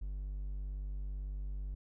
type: tone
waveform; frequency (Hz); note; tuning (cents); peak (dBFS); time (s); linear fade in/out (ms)
triangle; 49; G1; 0; -35; 0.01-1.75; 10
effects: none